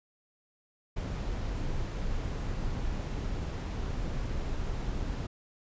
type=noise; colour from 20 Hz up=brown; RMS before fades=-33 dBFS; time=0.96-5.27 s; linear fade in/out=10 ms; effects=resampled to 16000 Hz